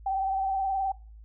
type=tone with vibrato; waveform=sine; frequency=774 Hz; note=G5; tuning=22 cents flat; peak=-25 dBFS; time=0.06-0.92 s; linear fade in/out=5 ms; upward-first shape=triangle; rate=19 Hz; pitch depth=42 cents each way; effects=noise-tail reverb RT60 0.4 s tail -23 dB re dry + added 54 Hz sine -45 dBFS peak until 1.24 s